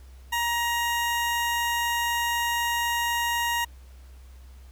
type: tone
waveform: 20% pulse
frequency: 944 Hz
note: A#5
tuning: 22 cents sharp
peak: -19 dBFS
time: 0.32-3.65 s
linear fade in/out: 10 ms
effects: added 64 Hz sine -44 dBFS peak until 4.71 s + pink hiss -59 dBFS RMS until 4.71 s